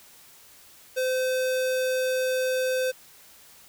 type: tone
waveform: square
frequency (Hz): 514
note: C5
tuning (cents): -31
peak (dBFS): -24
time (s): 0.96-2.92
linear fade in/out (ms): 20
effects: white hiss -52 dBFS RMS until 3.68 s